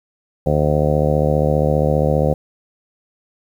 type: harmonic tone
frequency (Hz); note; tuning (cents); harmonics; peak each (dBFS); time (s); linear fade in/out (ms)
75; D2; +37; 1 / 2 / 3 / 4 / 5 / 6 / 7 / 8 / 9 / 10; -22 / -18 / -24 / -28 / -27 / -24 / -19 / -25 / -28 / -28; 0.46-2.34; 5
effects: 8-bit